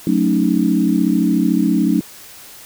sine chord, D# half-diminished seventh, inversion first, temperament equal with one note detuned, 184.04 / 220 / 277.2 / 311.1 Hz, F#3 / A3 / C#4 / D#4, -9 / 0 / 0 / 0 cents, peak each -18 dBFS, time 0.07-2.01 s, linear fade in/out 2 ms, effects white hiss -39 dBFS RMS until 2.65 s

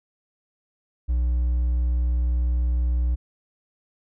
triangle tone with hard clipping, 61 Hz, B1, 21 cents flat, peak -20 dBFS, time 1.08-3.16 s, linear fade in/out 20 ms, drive 5 dB, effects none

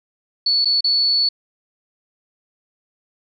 sine tone with dropouts, 4435 Hz, C#8, in tune, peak -14 dBFS, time 0.46-1.29 s, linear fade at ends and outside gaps 5 ms, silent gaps 0.647-0.655 / 0.808-0.842 s, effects none

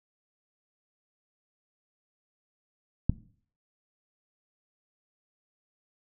click, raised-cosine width 5 ms, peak -10 dBFS, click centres 3.096 s, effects noise-tail reverb RT60 0.5 s tail -18 dB re dry

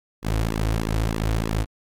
sawtooth tone with flanger, 54.6 Hz, A1, 13 cents flat, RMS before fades -23 dBFS, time 0.22-1.66 s, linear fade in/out 50 ms, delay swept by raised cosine 1.3 to 5.2 ms, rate 3.2 Hz, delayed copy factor -0.9, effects MP3 96 kbps

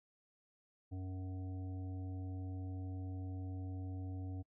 harmonic tone, 93.1 Hz, F#2, 11 cents sharp, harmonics 1 / 3 / 5 / 7 / 8, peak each -41 / -48 / -60 / -63 / -61 dBFS, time 0.91-4.43 s, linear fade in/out 20 ms, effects noise-tail reverb RT60 0.1 s tail -25 dB re dry

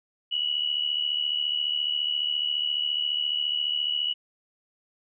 sine tone with amplitude modulation, 2933 Hz, F#7, 16 cents flat, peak -21 dBFS, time 0.31-4.14 s, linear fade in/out 20 ms, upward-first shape sine, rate 74.5 Hz, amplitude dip 70%, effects none

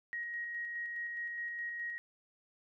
sine tone with tremolo, 1888 Hz, A#6, 22 cents sharp, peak -36 dBFS, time 0.13-1.98 s, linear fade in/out 0 ms, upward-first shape square, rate 4.8 Hz, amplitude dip 25%, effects none

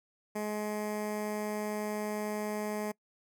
15% pulse tone with notch filter, 211 Hz, G#3, 28 cents sharp, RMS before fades -35 dBFS, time 0.35-2.92 s, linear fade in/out 10 ms, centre 3700 Hz, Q 1.1, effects noise-tail reverb RT60 0.1 s tail -24 dB re dry

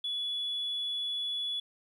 sine tone, 3413 Hz, G#7, 47 cents sharp, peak -30 dBFS, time 0.04-1.6 s, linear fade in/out 5 ms, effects tanh soft clip ceiling -27 dBFS + 11-bit

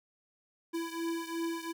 square beating tone pair, 331.9 / 334.7 Hz, E4 / E4, +12 / +26 cents, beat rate 2.8 Hz, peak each -36 / -39 dBFS, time 0.73-1.73 s, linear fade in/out 20 ms, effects none

